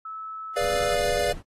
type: tone with pitch glide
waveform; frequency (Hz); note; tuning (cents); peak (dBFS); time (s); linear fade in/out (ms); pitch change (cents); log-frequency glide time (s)
sine; 1304 to 1316.1; E6 to E6; -19 to -3; -33; 0.05-0.94; 5; +16; 0.56-0.78
type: chord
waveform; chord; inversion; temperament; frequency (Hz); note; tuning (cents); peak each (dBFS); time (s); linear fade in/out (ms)
square; G# diminished seventh; none; equal; 415.3 / 493.9 / 587.3 / 698.5; G#4 / B4 / D5 / F5; 0 / 0 / 0 / 0; -32 / -29 / -27 / -29; 0.56-1.33; 10
type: noise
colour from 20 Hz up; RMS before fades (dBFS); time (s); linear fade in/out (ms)
brown; -36; 0.57-1.43; 50
effects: AAC 32 kbps